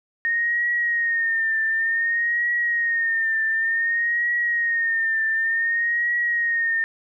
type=tone with vibrato; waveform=sine; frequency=1846 Hz; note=A#6; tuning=17 cents flat; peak=-19 dBFS; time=0.25-6.84 s; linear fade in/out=0 ms; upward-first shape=triangle; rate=0.55 Hz; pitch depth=66 cents each way; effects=none